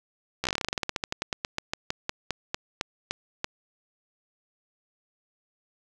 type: slowing click train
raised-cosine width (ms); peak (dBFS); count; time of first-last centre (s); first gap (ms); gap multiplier
0.2; -10; 30; 0.44-3.444; 14; 1.12
effects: none